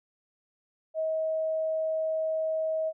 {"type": "tone", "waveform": "sine", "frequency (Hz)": 636, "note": "D#5", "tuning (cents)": 38, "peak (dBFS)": -26, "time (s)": [0.94, 2.93], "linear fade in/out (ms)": 50, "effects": []}